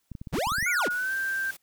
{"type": "clicks", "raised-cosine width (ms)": 5, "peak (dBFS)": -25, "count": 10, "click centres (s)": [0.117, 0.152, 0.215, 0.272, 0.339, 0.385, 0.471, 0.52, 0.584, 0.627]}
{"type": "linear two-way sweep", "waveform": "square", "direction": "up then down", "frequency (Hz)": [46.25, 2349, 108.3], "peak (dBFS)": -26, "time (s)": [0.32, 0.89], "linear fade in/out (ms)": 20, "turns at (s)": 0.7}
{"type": "tone with pitch glide", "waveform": "sine", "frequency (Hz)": [1442, 1572.5], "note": ["F#6", "G6"], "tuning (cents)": [-45, 5], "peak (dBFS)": -26, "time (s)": [0.66, 1.51], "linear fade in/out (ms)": 5, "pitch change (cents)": 150, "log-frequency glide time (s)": [0.91, 1.13]}
{"type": "noise", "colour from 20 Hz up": "white", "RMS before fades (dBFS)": -44, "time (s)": [0.9, 1.57], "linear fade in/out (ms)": 10}
{"effects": ["white hiss -73 dBFS RMS until 1.62 s"]}